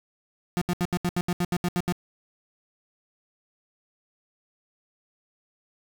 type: tone bursts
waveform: 35% pulse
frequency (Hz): 176.8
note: F3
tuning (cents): +22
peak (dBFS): -21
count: 12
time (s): 0.57-1.924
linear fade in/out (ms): 0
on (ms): 45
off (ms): 74
effects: none